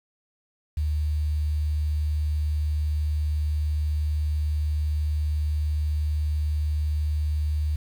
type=tone with quantisation; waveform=sine; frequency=75.5 Hz; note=D2; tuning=48 cents sharp; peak=-22 dBFS; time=0.77-7.76 s; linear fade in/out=5 ms; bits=8; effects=none